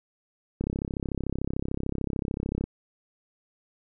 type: click train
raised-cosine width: 3 ms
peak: -16 dBFS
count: 69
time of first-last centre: 0.61-2.64 s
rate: 33.5 Hz
effects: none